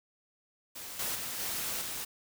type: noise with level steps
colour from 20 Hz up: white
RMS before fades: -43 / -34 / -38 / -35 / -38 dBFS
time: 0.75-2.05 s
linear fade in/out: 10 ms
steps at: 0.99 / 1.15 / 1.39 / 1.81 s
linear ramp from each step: 5 ms
effects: none